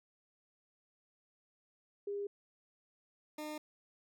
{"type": "tone pair in turn", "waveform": ["sine", "20% pulse"], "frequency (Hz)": [404.6, 303.7], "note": ["G#4", "D#4"], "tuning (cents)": [-45, -42], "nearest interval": "perfect fourth", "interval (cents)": 497, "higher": "first", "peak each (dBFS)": [-36, -36], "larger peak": "neither", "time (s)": [[2.07, 2.27], [3.38, 3.58]], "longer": "neither", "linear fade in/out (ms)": 5, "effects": []}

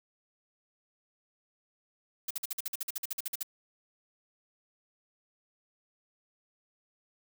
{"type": "noise bursts", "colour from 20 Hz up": "blue", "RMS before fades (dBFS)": -34, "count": 16, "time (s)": [2.28, 3.431], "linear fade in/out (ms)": 5, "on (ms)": 26, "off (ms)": 49, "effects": []}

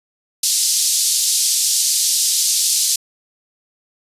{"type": "band-pass noise", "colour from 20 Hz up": "pink", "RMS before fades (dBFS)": -17, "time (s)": [0.43, 2.96], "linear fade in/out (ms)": 5, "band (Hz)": [4500, 11000], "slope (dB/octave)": 24, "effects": ["resampled to 32000 Hz"]}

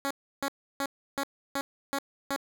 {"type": "tone bursts", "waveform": "10% pulse", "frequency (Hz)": 277.2, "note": "C#4", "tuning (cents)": 0, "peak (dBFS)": -20, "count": 7, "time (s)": [0.05, 2.362], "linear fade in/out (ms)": 0, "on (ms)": 56, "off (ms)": 320, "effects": []}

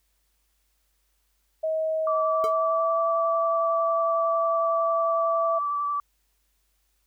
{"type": "tone with pitch glide", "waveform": "sine", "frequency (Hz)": [635, 663.1], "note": ["D#5", "E5"], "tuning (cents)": [35, 10], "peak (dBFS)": -23, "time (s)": [1.63, 5.59], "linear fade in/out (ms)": 10, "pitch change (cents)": 75, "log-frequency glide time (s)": [2.21, 3.04]}
{"type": "tone with vibrato", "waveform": "sine", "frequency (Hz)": 1159, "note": "D6", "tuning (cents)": -23, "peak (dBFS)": -24, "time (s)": [2.07, 6], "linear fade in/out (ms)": 2, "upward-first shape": "sine", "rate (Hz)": 11, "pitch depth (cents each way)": 15}
{"type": "tone with exponential decay", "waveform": "square", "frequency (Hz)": 442.5, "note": "A4", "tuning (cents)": 10, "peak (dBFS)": -27, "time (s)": [2.44, 2.55], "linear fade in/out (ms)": 0, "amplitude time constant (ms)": 23}
{"effects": ["added 50 Hz sine -70 dBFS peak until 7.06 s", "white hiss -72 dBFS RMS until 7.06 s"]}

